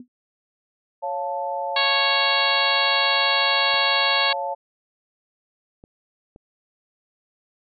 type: tone with exponential decay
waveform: sine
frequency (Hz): 246.9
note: B3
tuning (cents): 0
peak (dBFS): -33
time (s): 0-0.08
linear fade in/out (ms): 2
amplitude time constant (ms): 17
type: chord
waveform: sine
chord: Db augmented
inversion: none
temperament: equal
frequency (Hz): 554.4 / 698.5 / 880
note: Db5 / F5 / A5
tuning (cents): 0 / 0 / 0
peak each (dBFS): -29 / -30 / -27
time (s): 1.02-4.55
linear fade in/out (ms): 20
type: harmonic tone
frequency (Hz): 553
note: C#5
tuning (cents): -4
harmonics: 2 / 3 / 4 / 5 / 6 / 7 / 8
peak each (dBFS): -26 / -26 / -26 / -26 / -26 / -26 / -26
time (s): 1.76-4.33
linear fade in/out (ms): 5
type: clicks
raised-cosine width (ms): 2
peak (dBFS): -32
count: 3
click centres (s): 3.742 / 5.839 / 6.361
effects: none